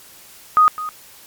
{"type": "tone with echo", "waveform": "sine", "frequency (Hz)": 1244.5, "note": "D#6", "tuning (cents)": 0, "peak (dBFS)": -8, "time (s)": [0.57, 0.68], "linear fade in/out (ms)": 0, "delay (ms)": 210, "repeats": 1, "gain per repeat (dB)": -15, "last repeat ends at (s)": 0.89, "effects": ["white hiss -44 dBFS RMS until 1.26 s", "MP3 96 kbps"]}